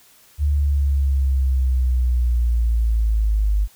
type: linear sweep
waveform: sine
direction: down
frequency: 73.42 to 50.3 Hz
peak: -15 dBFS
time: 0.38-3.68 s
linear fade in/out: 50 ms
effects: white hiss -52 dBFS RMS until 3.75 s

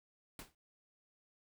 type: noise with exponential decay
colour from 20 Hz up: pink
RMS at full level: -44 dBFS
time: 0.39-0.55 s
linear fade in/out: 2 ms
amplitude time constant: 33 ms
effects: none

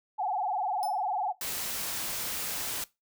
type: tone with vibrato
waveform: sine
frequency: 791 Hz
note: G5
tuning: 15 cents sharp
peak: -27 dBFS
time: 0.18-1.33 s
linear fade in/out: 20 ms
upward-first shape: sine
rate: 20 Hz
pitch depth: 170 cents each way
type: tone with exponential decay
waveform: 15% pulse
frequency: 5274 Hz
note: E8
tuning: in tune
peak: -30 dBFS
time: 0.83-1.03 s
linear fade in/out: 0 ms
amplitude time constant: 42 ms
type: noise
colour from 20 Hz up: white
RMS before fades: -34 dBFS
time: 1.41-2.84 s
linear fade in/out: 2 ms
effects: noise-tail reverb RT60 0.2 s tail -19 dB re dry

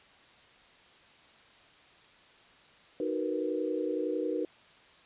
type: chord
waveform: sine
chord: B major seventh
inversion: first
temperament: just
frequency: 308.7 / 370.4 / 463 / 493.9 Hz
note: D#4 / F#4 / A#4 / B4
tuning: -14 / +2 / -12 / 0 cents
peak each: -34 / -35 / -35 / -35 dBFS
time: 3-4.45 s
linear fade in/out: 2 ms
effects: white hiss -58 dBFS RMS until 5.05 s + resampled to 8000 Hz

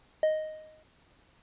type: tone with exponential decay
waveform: triangle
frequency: 622.3 Hz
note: D#5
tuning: in tune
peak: -18 dBFS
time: 0.23-0.83 s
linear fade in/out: 2 ms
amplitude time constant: 130 ms
effects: pink hiss -63 dBFS RMS until 1.42 s + resampled to 8000 Hz

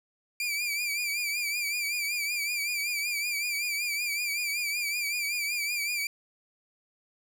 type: tone with vibrato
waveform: sawtooth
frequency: 2358 Hz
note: D7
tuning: 6 cents sharp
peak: -25 dBFS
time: 0.4-6.07 s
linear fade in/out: 2 ms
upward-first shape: triangle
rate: 5.3 Hz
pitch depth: 82 cents each way
effects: none

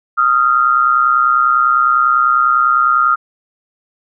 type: tone pair together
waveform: sine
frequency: 1244.5 / 1374.5 Hz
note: D#6 / F6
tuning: 0 / -28 cents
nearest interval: major second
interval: 172 cents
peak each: -12 dBFS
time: 0.17-3.16 s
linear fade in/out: 20 ms
effects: none

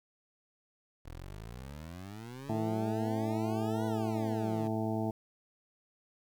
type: exponential two-way sweep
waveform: 20% pulse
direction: up then down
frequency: 38.89 to 498.8 to 139.2 Hz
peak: -38 dBFS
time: 1.05-4.68 s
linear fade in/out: 10 ms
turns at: 3.86 s
type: harmonic tone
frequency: 110 Hz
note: A2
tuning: in tune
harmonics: 1 / 2 / 3 / 4 / 6 / 7 / 8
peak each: -36 / -35 / -37 / -41 / -39 / -43 / -44 dBFS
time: 2.49-5.11 s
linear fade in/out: 5 ms
effects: 10-bit

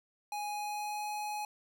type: tone with pitch glide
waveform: square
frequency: 830.6 to 839.3 Hz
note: G#5 to G#5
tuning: 0 to +18 cents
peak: -36 dBFS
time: 0.32-1.45 s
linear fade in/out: 2 ms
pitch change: +18 cents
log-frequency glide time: 0.48-1.05 s
effects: none

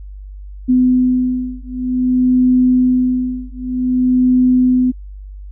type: beating tone pair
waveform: sine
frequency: 252.3 / 252.83 Hz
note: B3 / B3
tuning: +37 / +41 cents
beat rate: 0.53 Hz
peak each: -14 / -14 dBFS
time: 0.68-4.92 s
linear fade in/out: 20 ms
effects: added 49 Hz sine -29 dBFS peak until 5.51 s

